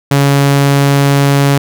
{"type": "tone", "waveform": "sawtooth", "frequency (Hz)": 140.3, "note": "C#3", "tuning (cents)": 21, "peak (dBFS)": -3, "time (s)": [0.11, 1.58], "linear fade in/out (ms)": 5, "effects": []}